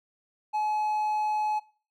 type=tone; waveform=triangle; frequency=851 Hz; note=G#5; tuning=42 cents sharp; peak=-23 dBFS; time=0.53-1.6 s; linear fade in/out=20 ms; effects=noise-tail reverb RT60 0.4 s tail -20 dB re dry